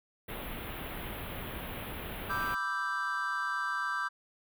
pink band-stop noise, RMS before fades -40 dBFS, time 0.28-2.55 s, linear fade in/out 10 ms, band 3500 to 11000 Hz, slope 48 dB/octave
triangle chord, E minor seventh, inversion second, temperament equal, 987.8 / 1174.7 / 1318.5 / 1568 Hz, B5 / D6 / E6 / G6, 0 / 0 / 0 / 0 cents, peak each -38 / -34 / -37 / -32 dBFS, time 2.29-4.09 s, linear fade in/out 20 ms
effects none

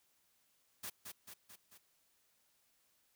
white noise with echo, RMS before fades -44 dBFS, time 0.83-0.9 s, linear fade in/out 10 ms, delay 220 ms, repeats 4, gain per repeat -4 dB, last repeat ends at 1.78 s, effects white hiss -75 dBFS RMS until 3.15 s

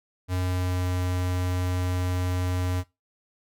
square tone with pitch glide, 91.3 to 90.62 Hz, F#2 to F#2, -23 to -36 cents, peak -25 dBFS, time 0.28-2.84 s, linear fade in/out 50 ms, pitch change -13 cents, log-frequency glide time 0.39-0.86 s, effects noise-tail reverb RT60 0.2 s tail -17 dB re dry

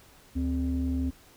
sine tone pair together, 73.41 / 260.4 Hz, D2 / C4, 0 / -8 cents, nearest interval octave + minor seventh, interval 2192 cents, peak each -27 dBFS, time 0.35-1.11 s, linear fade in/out 20 ms, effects tanh soft clip ceiling -21 dBFS + pink hiss -56 dBFS RMS until 1.36 s

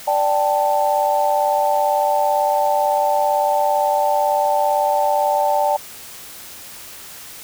sine chord, D suspended fourth, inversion none, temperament just, 587.3 / 783.1 / 881 Hz, D5 / G5 / A5, 0 / -2 / +2 cents, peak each -19 dBFS, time 0.07-5.77 s, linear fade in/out 10 ms, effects white hiss -37 dBFS RMS until 7.43 s

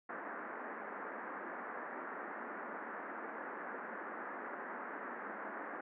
white band-pass noise, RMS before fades -45 dBFS, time 0.09-5.81 s, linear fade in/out 5 ms, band 210 to 1800 Hz, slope 48 dB/octave, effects none

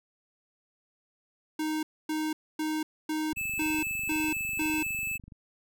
square tone bursts, 310.6 Hz, D#4, 3 cents flat, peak -29 dBFS, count 7, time 1.59-4.83 s, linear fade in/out 5 ms, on 240 ms, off 260 ms
click train, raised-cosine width 5 ms, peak -35 dBFS, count 49, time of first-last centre 3.33-5.322 s, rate 24.1 Hz
square tone, 2619 Hz, E7, 12 cents flat, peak -31 dBFS, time 3.36-5.18 s, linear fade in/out 20 ms
effects none

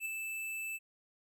square tone with ADSR envelope, 2637 Hz, E7, in tune, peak -34 dBFS, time 0-0.79 s, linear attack 55 ms, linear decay 8 ms, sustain -4 dB, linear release 35 ms, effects none

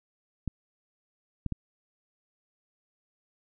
clicks, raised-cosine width 5 ms, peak -18 dBFS, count 3, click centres 0.477 / 1.463 / 1.523 s, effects none

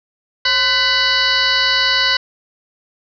sine tone with frequency modulation, 2967 Hz, F#7, 4 cents sharp, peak -12 dBFS, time 0.45-2.17 s, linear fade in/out 5 ms, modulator 485 Hz, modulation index 3.8, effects none

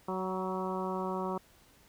harmonic tone with a mistuned harmonic, 186.8 Hz, F#3, 17 cents sharp, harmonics 1 / 2 / 3 / 4 / 5 / 6 / 7, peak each -37 / -37 / -41 / -42 / -39 / -41 / -46 dBFS, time 0.08-1.38 s, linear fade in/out 5 ms, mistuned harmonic 5, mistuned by +19 cents, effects pink hiss -62 dBFS RMS until 1.88 s

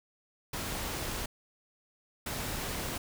pink noise bursts at uneven times, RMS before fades -36 dBFS, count 2, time 0.53-1.26 / 2.26-2.98 s, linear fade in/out 5 ms, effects none

